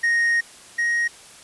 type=tone pair in turn; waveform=triangle; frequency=1864.7 / 1879.8 Hz; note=A#6 / A#6; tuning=0 / +14 cents; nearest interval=unison; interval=14 cents; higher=second; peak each=-15 / -17 dBFS; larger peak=first; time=0.03-0.41 / 0.78-1.08 s; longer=first; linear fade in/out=10 ms; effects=white hiss -45 dBFS RMS until 1.43 s + resampled to 24000 Hz